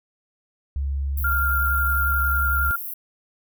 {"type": "tone", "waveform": "sine", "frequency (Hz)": 69.3, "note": "C#2", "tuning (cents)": 0, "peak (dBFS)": -22, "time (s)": [0.76, 2.71], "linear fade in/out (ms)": 0}
{"type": "high-pass noise", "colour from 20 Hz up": "white", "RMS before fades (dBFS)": -32, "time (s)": [1.17, 2.94], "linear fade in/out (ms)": 5, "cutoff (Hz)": 11000, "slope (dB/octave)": 96}
{"type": "tone with vibrato", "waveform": "sine", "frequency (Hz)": 1396.9, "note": "F6", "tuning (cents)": 0, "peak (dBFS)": -20, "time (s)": [1.24, 2.76], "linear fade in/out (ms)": 5, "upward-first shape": "triangle", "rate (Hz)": 11, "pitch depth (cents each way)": 22}
{"effects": []}